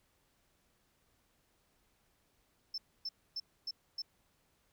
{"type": "tone bursts", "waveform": "sine", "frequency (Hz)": 5300, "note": "E8", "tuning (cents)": 9, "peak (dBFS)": -35, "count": 5, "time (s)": [2.74, 4.02], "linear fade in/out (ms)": 5, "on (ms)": 40, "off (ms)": 270, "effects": ["tanh soft clip ceiling -33 dBFS", "pink hiss -74 dBFS RMS until 4.72 s"]}